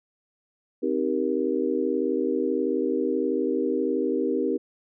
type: chord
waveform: sine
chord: C minor seventh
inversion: none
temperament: just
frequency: 261.6 / 314 / 392.4 / 470.9 Hz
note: C4 / Eb4 / G4 / Bb4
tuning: 0 / +16 / +2 / +18 cents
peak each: -28 / -28 / -27 / -28 dBFS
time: 0.82-4.58 s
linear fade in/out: 20 ms
effects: none